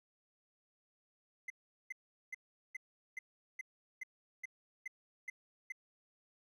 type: tone bursts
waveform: triangle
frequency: 2051 Hz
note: C7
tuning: 35 cents flat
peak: -38 dBFS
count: 11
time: 1.48-5.722 s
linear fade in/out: 5 ms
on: 22 ms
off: 400 ms
effects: none